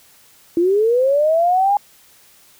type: linear sweep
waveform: sine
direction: up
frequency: 329.6 to 826 Hz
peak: -12 dBFS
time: 0.57-1.77 s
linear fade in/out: 2 ms
effects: white hiss -50 dBFS RMS until 2.59 s